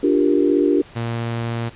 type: chord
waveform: sine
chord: G minor seventh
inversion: second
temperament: equal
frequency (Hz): 293.7 / 349.2 / 392 / 466.2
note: D4 / F4 / G4 / Bb4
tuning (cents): 0 / 0 / 0 / 0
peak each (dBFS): -17 / -19 / -19 / -23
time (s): 0.03-0.82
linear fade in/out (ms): 5
type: tone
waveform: sawtooth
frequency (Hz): 116.54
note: A#2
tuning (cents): 0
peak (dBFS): -18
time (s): 0.95-1.7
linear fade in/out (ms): 20
effects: pink hiss -44 dBFS RMS until 1.75 s + resampled to 8000 Hz